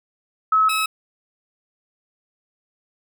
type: tone pair in turn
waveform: sine / 20% pulse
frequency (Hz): 1290 / 1290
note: E6 / E6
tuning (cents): -38 / -38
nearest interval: unison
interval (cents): 0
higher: neither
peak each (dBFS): -13 / -14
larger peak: first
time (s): 0.52-0.69 / 0.69-0.86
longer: neither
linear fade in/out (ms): 5
effects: none